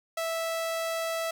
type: tone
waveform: sawtooth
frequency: 657 Hz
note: E5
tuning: 6 cents flat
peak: -25 dBFS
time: 0.17-1.31 s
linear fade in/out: 5 ms
effects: none